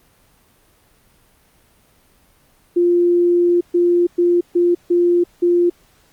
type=tone bursts at uneven times; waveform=sine; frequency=349.2 Hz; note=F4; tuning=in tune; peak=-11 dBFS; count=6; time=2.76-3.61 / 3.74-4.07 / 4.18-4.41 / 4.55-4.75 / 4.9-5.24 / 5.42-5.7 s; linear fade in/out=10 ms; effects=pink hiss -55 dBFS RMS until 6.12 s + Opus 32 kbps